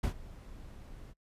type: noise with ADSR envelope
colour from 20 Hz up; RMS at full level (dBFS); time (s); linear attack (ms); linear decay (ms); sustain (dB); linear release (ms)
brown; -27; 0.03-1.14; 9; 93; -21; 38
effects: noise-tail reverb RT60 0.1 s tail -24 dB re dry + resampled to 32000 Hz